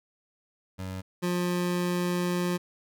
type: tone pair in turn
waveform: 25% pulse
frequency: 93.9 / 177.26 Hz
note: F#2 / F3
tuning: +26 / +26 cents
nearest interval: major seventh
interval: 1100 cents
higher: second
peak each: -30 / -22 dBFS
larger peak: second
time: 0.78-1.02 / 1.22-2.58 s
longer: second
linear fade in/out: 20 ms
effects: none